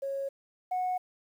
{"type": "tone pair in turn", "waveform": "sine", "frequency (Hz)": [549, 733.8], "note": ["C#5", "F#5"], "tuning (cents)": [-17, -15], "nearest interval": "perfect fourth", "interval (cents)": 502, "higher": "second", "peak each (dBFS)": [-30, -26], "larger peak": "second", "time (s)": [[0.02, 0.29], [0.71, 0.98]], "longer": "neither", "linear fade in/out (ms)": 10, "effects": ["tanh soft clip ceiling -25 dBFS", "10-bit"]}